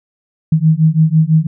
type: beating tone pair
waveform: sine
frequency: 155.56 / 161.56 Hz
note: D#3 / E3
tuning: 0 / -35 cents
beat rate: 6 Hz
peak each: -11 dBFS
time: 0.52-1.47 s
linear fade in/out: 5 ms
effects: none